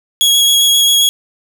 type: tone with vibrato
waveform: sawtooth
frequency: 3322 Hz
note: G#7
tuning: in tune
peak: -5 dBFS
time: 0.21-1.09 s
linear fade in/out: 0 ms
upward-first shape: square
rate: 7.5 Hz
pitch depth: 9 cents each way
effects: none